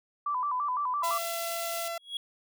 sine tone with vibrato, 1082 Hz, C#6, 42 cents flat, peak -27 dBFS, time 0.26-1.18 s, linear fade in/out 5 ms, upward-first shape square, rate 5.9 Hz, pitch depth 130 cents each way
sawtooth tone, 675 Hz, E5, 41 cents sharp, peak -29 dBFS, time 1.03-1.98 s, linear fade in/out 5 ms
white high-pass noise, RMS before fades -38 dBFS, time 1.04-1.88 s, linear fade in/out 0 ms, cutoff 2500 Hz, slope 48 dB/octave
triangle tone with exponential growth, 3322 Hz, G#7, in tune, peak -26 dBFS, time 1.98-2.17 s, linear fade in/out 2 ms, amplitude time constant 41 ms
effects none

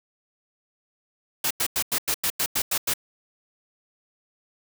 white noise bursts, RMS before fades -24 dBFS, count 10, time 1.44-2.938 s, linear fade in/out 5 ms, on 67 ms, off 92 ms, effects none

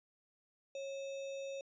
sine tone with sample-and-hold, 548 Hz, C#5, 20 cents flat, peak -40 dBFS, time 0.75-1.61 s, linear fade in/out 2 ms, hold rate 3150 Hz, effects resampled to 16000 Hz

